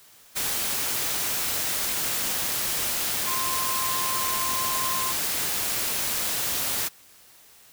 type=tone in noise; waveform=sine; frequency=1046.5 Hz; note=C6; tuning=in tune; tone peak=-29 dBFS; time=3.26-5.13 s; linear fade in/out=20 ms; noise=white; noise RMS=-27 dBFS; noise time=0.35-6.89 s; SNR=-5 dB; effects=white hiss -53 dBFS RMS until 7.72 s